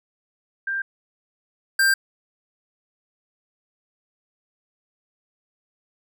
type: tone pair in turn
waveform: sine / square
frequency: 1585 / 1575 Hz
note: G6 / G6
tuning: +19 / +8 cents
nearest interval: unison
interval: 11 cents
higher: first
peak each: -23 / -16 dBFS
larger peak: second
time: 0.67-0.82 / 1.79-1.94 s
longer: neither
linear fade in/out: 5 ms
effects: none